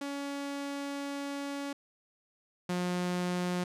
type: tone pair in turn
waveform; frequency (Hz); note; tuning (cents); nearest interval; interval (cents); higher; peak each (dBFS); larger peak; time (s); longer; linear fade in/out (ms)
sawtooth; 281.6 / 178.79; C#4 / F3; +27 / +41; minor sixth; 786; first; -31 / -26; second; 0.01-1.73 / 2.69-3.64; first; 5
effects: low-pass 10000 Hz 12 dB/octave